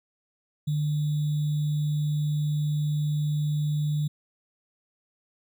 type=tone with sample-and-hold; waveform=sine; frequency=150 Hz; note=D3; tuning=37 cents sharp; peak=-23 dBFS; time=0.67-4.08 s; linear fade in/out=10 ms; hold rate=3675 Hz; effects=none